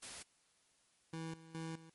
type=noise; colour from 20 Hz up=white; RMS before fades=-48 dBFS; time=0.02-0.23 s; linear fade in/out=10 ms
type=tone with tremolo; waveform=25% pulse; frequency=162.6 Hz; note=E3; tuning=23 cents flat; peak=-38 dBFS; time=1.13-1.9 s; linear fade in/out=5 ms; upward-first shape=square; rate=2.4 Hz; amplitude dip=80%
effects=white hiss -73 dBFS RMS until 1.94 s + MP3 48 kbps